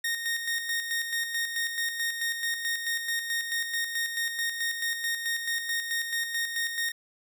sawtooth tone with tremolo, 1853 Hz, A#6, 11 cents flat, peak -23 dBFS, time 0.04-6.92 s, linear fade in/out 5 ms, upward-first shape square, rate 4.6 Hz, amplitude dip 50%, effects none

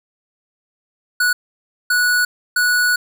square tone bursts at uneven times, 1470 Hz, F#6, 12 cents flat, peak -14 dBFS, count 3, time 1.2-1.33 / 1.9-2.25 / 2.56-2.96 s, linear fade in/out 5 ms, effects none

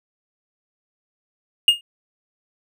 triangle tone with exponential decay, 2841 Hz, F7, 29 cents sharp, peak -4 dBFS, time 1.68-1.81 s, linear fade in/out 2 ms, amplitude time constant 27 ms, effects none

